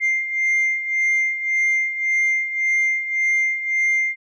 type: beating tone pair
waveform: sine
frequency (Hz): 2100 / 2101.8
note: C7 / C7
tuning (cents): +6 / +7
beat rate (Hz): 1.8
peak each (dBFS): -22 / -17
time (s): 0-4.16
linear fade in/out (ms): 50
effects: tanh soft clip ceiling -14 dBFS